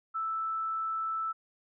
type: tone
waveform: sine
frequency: 1318.5 Hz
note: E6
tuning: in tune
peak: -30 dBFS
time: 0.14-1.33 s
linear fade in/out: 20 ms
effects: none